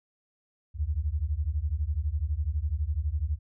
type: beating tone pair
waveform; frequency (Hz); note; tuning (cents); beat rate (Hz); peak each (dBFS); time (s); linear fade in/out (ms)
sine; 69.3 / 81.3; C#2 / E2; 0 / -23; 12; -29; 0.74-3.39; 50
effects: none